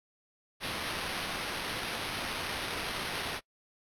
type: noise with sample-and-hold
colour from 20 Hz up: violet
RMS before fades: -36 dBFS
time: 0.6-3.41 s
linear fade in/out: 50 ms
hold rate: 7350 Hz
effects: noise-tail reverb RT60 0.1 s tail -24 dB re dry + low-pass 12000 Hz 12 dB/octave

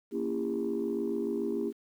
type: chord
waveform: sine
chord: A# diminished seventh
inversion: none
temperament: just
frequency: 233.1 / 279.7 / 335.6 / 402.8 Hz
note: A#3 / C#4 / E4 / G4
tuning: 0 / +16 / +31 / +47 cents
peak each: -34 / -36 / -34 / -32 dBFS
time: 0.11-1.73 s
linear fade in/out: 50 ms
effects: tanh soft clip ceiling -22 dBFS + 10-bit

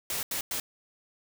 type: noise bursts at uneven times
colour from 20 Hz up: white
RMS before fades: -32 dBFS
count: 3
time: 0.1-0.23 / 0.31-0.41 / 0.51-0.6 s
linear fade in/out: 2 ms
effects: none

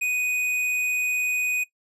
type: tone with hard clipping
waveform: triangle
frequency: 2489 Hz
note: D#7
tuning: in tune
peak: -24 dBFS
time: 0.01-1.64 s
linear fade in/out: 10 ms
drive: 13 dB
effects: noise-tail reverb RT60 0.1 s tail -17 dB re dry + resampled to 32000 Hz

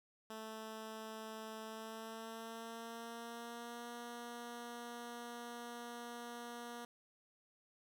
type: tone with pitch glide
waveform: 10% pulse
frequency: 219.8 to 238.3 Hz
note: A3 to A#3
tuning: -2 to +38 cents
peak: -38 dBFS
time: 0.3-6.85 s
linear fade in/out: 2 ms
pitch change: +140 cents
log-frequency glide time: 1.62-3.89 s
effects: none

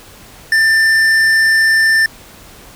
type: tone with tanh clipping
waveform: sine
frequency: 1784 Hz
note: A6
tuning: 23 cents sharp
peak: -10 dBFS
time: 0.52-2.06 s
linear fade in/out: 2 ms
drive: 11 dB
effects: pink hiss -39 dBFS RMS until 2.75 s

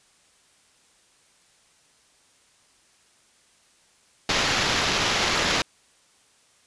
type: noise with sample-and-hold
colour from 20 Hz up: white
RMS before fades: -23 dBFS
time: 4.29-5.62 s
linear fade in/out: 2 ms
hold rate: 8820 Hz
effects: white hiss -60 dBFS RMS until 6.66 s + resampled to 22050 Hz

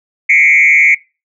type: tone with frequency modulation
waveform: sine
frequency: 2200 Hz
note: C#7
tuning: 14 cents flat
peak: -4 dBFS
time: 0.29-0.95 s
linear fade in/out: 10 ms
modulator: 151 Hz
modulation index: 1
effects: noise-tail reverb RT60 0.3 s tail -24 dB re dry + tanh soft clip ceiling 0 dBFS

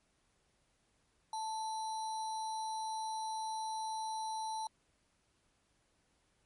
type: tone with sample-and-hold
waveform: sine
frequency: 879 Hz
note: A5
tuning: 2 cents flat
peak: -36 dBFS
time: 1.33-4.67 s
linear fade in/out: 2 ms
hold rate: 4900 Hz
effects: pink hiss -75 dBFS RMS until 6.45 s + MP3 48 kbps

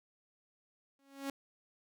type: tone with exponential growth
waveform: sawtooth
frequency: 275.2 Hz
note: C#4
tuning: 12 cents flat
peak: -30 dBFS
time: 0.99-1.3 s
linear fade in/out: 2 ms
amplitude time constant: 67 ms
effects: none

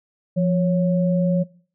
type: tone pair together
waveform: sine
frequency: 174.18 / 553 Hz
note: F3 / C#5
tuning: -4 / -4 cents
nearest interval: octave + minor sixth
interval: 2000 cents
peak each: -17 / -23 dBFS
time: 0.36-1.44 s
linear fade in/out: 20 ms
effects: noise-tail reverb RT60 0.5 s tail -22 dB re dry

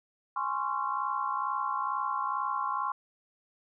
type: chord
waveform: sine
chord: Db major seventh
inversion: second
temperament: equal with one note detuned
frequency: 830.6 / 1046.5 / 1108.7 / 1365 Hz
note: Ab5 / C6 / Db6 / F6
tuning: 0 / 0 / 0 / -40 cents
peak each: -37 / -32 / -33 / -38 dBFS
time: 0.36-2.92 s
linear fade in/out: 5 ms
effects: none

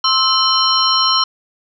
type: tone cluster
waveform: sine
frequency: 1053 / 1314 / 3040 / 4164 / 5540 Hz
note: C6 / E6 / F#7 / C8 / F8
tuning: +11 / -6 / +46 / -9 / -15 cents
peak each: -18 dBFS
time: 0.04-1.24 s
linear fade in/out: 5 ms
effects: none

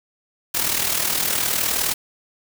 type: noise with amplitude modulation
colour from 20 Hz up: white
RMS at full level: -19 dBFS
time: 0.54-1.94 s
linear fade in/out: 10 ms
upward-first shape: sine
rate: 39.4 Hz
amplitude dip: 60%
effects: none

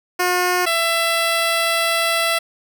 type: tone pair in turn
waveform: 10% pulse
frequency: 359.8 / 667.9 Hz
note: F#4 / E5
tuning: -48 / +23 cents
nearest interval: major seventh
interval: 1071 cents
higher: second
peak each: -8 dBFS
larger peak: neither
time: 0.19-0.66 / 0.66-2.39 s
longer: second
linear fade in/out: 10 ms
effects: 8-bit

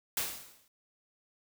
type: noise with exponential decay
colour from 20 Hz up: white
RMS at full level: -30 dBFS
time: 0.17-0.68 s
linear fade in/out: 2 ms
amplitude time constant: 110 ms
effects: none

